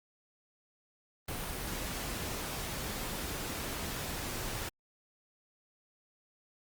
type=noise; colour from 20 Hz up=pink; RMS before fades=-38 dBFS; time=1.28-4.69 s; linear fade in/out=5 ms; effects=Opus 32 kbps